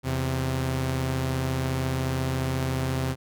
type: tone pair together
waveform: sawtooth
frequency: 82.6 / 131.12 Hz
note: E2 / C3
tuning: +4 / +4 cents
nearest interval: minor sixth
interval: 800 cents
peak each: -27 / -22 dBFS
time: 0.03-3.16 s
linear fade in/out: 50 ms
effects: none